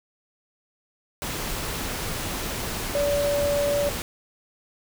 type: tone in noise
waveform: sine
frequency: 575 Hz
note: D5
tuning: 37 cents flat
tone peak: -21 dBFS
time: 2.95-3.89 s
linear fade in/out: 0 ms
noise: pink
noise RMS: -30 dBFS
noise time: 1.22-4.02 s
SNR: +6 dB
effects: none